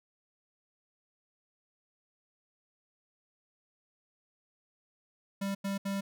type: tone bursts at uneven times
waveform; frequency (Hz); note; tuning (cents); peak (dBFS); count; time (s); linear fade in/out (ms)
square; 197.2; G3; +11; -32; 3; 5.41-5.55 / 5.64-5.78 / 5.85-6.01; 10
effects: none